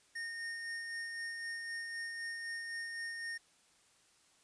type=tone with tremolo; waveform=square; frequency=1840 Hz; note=A#6; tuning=23 cents flat; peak=-39 dBFS; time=0.15-3.38 s; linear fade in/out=10 ms; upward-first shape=sine; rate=3.9 Hz; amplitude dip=30%; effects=white hiss -68 dBFS RMS until 4.43 s + resampled to 22050 Hz